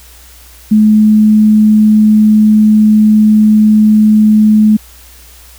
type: tone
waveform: sine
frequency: 214.1 Hz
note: A3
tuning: 47 cents flat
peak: -3 dBFS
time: 0.71-4.77 s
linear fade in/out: 10 ms
effects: added 60 Hz sine -38 dBFS peak until 5.58 s + white hiss -39 dBFS RMS until 5.58 s